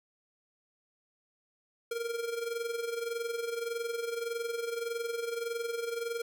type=tone with amplitude modulation; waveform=square; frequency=466.2 Hz; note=A#4; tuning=in tune; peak=-31 dBFS; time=1.91-6.22 s; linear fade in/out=5 ms; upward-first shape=sine; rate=21.7 Hz; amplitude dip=65%; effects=none